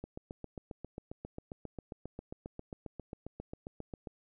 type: click train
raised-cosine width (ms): 2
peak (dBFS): -28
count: 31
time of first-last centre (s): 0.04-4.072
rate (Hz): 7.44
effects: none